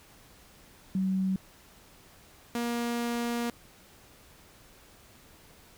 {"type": "tone pair in turn", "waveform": ["sine", "sawtooth"], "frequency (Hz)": [189.5, 237], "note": ["F#3", "A#3"], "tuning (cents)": [42, 29], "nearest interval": "major third", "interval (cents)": 387, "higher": "second", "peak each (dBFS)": -25, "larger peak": "neither", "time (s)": [[0.95, 1.36], [2.55, 3.5]], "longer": "second", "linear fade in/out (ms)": 2, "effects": ["pink hiss -56 dBFS RMS until 5.77 s"]}